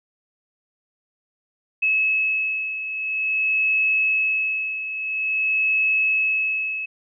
sine beating tone pair, 2585 / 2585.49 Hz, E7 / E7, -34 / -34 cents, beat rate 0.49 Hz, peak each -20 / -26 dBFS, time 1.82-6.86 s, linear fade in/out 10 ms, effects none

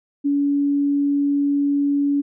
sine tone, 284.2 Hz, C#4, 43 cents sharp, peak -16 dBFS, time 0.24-2.22 s, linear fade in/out 20 ms, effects none

